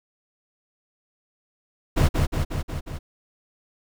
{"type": "noise with echo", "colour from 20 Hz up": "brown", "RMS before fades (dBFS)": -17, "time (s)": [1.96, 2.09], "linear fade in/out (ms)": 20, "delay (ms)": 180, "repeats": 5, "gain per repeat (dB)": -3, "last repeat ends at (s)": 2.99, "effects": []}